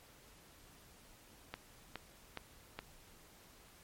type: click train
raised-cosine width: 0.3 ms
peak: -25 dBFS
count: 4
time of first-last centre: 1.54-2.79 s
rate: 2.4 Hz
effects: pink hiss -61 dBFS RMS until 3.83 s + MP3 64 kbps